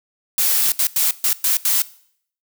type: noise bursts at uneven times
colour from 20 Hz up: blue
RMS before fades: -17 dBFS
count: 6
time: 0.38-0.72 / 0.79-0.87 / 0.96-1.11 / 1.24-1.33 / 1.44-1.57 / 1.65-1.82 s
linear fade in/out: 2 ms
effects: noise-tail reverb RT60 0.6 s tail -19 dB re dry